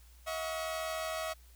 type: tone cluster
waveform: sawtooth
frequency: 641 / 722 / 1120 Hz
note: E5 / F#5 / C#6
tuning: -49 / -43 / +18 cents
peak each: -32 / -40 / -40 dBFS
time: 0.26-1.34 s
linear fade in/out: 20 ms
effects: added 60 Hz sine -55 dBFS peak until 1.55 s + white hiss -64 dBFS RMS until 1.55 s